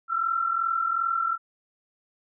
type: tone pair together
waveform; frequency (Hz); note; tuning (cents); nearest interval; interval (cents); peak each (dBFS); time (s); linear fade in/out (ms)
sine; 1318.5 / 1361.1; E6 / F6; 0 / -45; minor second; 55; -29 / -24; 0.08-1.38; 50
effects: none